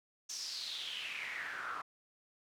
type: noise with band-pass filter sweep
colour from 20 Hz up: pink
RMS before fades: -42 dBFS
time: 0.29-1.82 s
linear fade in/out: 10 ms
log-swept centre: 6000 to 1200 Hz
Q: 5.8
effects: none